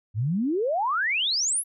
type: exponential sweep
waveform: sine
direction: up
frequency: 96.8 to 11630 Hz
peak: -22 dBFS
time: 0.14-1.64 s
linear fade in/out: 50 ms
effects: none